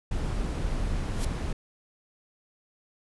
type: noise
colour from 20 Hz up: brown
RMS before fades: -29 dBFS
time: 0.11-1.53 s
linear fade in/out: 5 ms
type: noise with exponential growth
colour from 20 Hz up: white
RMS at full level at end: -32 dBFS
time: 1.08-1.25 s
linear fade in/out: 5 ms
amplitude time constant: 36 ms
effects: resampled to 24000 Hz